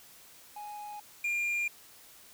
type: tone pair in turn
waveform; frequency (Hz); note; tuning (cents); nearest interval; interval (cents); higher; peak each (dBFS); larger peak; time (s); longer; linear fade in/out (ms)
triangle; 833 / 2400; G#5 / D7; +5 / +37; octave + tritone; 1832; second; -38 / -27; second; 0.56-1 / 1.24-1.68; neither; 5
effects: white hiss -55 dBFS RMS until 2.33 s